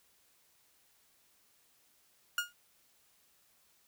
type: tone with exponential decay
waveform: 30% pulse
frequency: 1425 Hz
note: F6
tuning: 34 cents sharp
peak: -24 dBFS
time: 2.38-2.53 s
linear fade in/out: 2 ms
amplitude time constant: 31 ms
effects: white hiss -69 dBFS RMS until 3.87 s